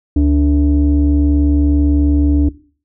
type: tone pair together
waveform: sine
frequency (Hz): 72.2 / 290.4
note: D2 / D4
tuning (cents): -29 / -19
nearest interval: 2 octaves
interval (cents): 2410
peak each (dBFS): -10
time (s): 0.16-2.49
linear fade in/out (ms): 5
effects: noise-tail reverb RT60 0.4 s tail -18 dB re dry + tanh soft clip ceiling -5 dBFS